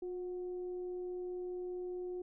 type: tone with frequency modulation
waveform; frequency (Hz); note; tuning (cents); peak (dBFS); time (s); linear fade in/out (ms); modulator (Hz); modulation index
sine; 359.4; F4; +50; -38; 0.02-2.22; 5; 377; 0.21
effects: none